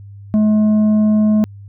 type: tone with tanh clipping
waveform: triangle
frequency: 213.5 Hz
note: G#3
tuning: 48 cents sharp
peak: -11 dBFS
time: 0.34-1.44 s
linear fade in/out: 0 ms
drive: 10 dB
effects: added 100 Hz sine -33 dBFS peak until 1.68 s